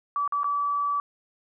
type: tone with dropouts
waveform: sine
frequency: 1151 Hz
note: D6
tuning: 35 cents flat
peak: -23 dBFS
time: 0.16-1 s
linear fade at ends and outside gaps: 1 ms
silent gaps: 0.277-0.323 / 0.433-0.443 s
effects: none